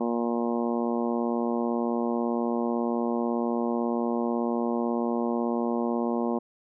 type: harmonic tone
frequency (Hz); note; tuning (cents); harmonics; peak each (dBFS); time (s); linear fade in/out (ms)
118.1; A#2; +23; 2 / 3 / 4 / 5 / 6 / 7 / 8 / 9; -27 / -31 / -33 / -35 / -37 / -38 / -39 / -40; 0-6.39; 10
effects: none